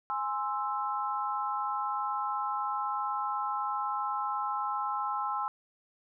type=chord; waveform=sine; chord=Ab augmented; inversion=none; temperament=equal; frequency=830.6 / 1046.5 / 1318.5 Hz; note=Ab5 / C6 / E6; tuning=0 / 0 / 0 cents; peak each=-34 dBFS; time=0.1-5.48 s; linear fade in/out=0 ms; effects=none